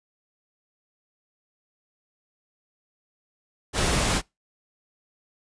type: noise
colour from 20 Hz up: pink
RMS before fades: -23 dBFS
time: 3.73-4.22 s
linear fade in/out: 50 ms
effects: noise-tail reverb RT60 0.2 s tail -24 dB re dry + resampled to 22050 Hz